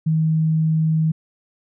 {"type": "tone", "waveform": "sine", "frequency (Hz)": 158.7, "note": "D#3", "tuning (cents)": 35, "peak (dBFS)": -15, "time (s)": [0.06, 1.12], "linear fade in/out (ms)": 10, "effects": []}